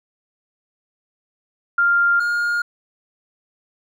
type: tone pair in turn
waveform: sine / triangle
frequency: 1396.9 / 1418.9 Hz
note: F6 / F6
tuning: 0 / +27 cents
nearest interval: unison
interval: 27 cents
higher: second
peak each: -13 / -16 dBFS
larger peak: first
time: 1.78-2.2 / 2.2-2.62 s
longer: neither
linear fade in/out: 5 ms
effects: none